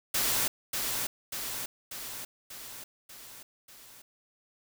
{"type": "noise with echo", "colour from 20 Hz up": "white", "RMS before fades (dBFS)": -28, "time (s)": [0.14, 0.48], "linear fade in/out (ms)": 5, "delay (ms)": 590, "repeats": 6, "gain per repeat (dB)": -4, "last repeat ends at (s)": 4.02, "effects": []}